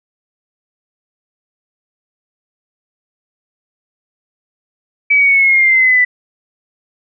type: exponential sweep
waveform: sine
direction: down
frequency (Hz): 2300 to 1976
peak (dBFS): -7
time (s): 5.1-6.05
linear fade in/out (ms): 10
effects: none